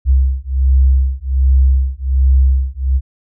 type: beating tone pair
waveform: sine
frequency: 65.41 / 66.71 Hz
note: C2 / C2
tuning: 0 / +34 cents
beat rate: 1.3 Hz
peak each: -12 dBFS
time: 0.05-3.01 s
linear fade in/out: 50 ms
effects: none